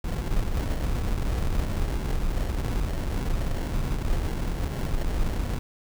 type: noise with sample-and-hold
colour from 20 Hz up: brown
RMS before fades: -26 dBFS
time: 0.04-5.59 s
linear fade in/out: 5 ms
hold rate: 1225 Hz
effects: none